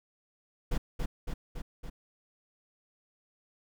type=noise with echo; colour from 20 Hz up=brown; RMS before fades=-28 dBFS; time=0.71-0.78 s; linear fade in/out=10 ms; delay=280 ms; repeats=4; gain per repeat=-3 dB; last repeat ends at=1.9 s; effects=none